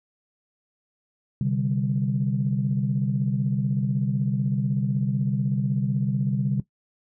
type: chord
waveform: sine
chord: C suspended second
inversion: none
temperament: equal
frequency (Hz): 130.81 / 146.83 / 196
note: C3 / D3 / G3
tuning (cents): 0 / 0 / 0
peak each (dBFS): -24 / -26 / -26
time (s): 1.41-6.6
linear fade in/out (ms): 2
effects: noise-tail reverb RT60 0.1 s tail -17 dB re dry + tanh soft clip ceiling -12 dBFS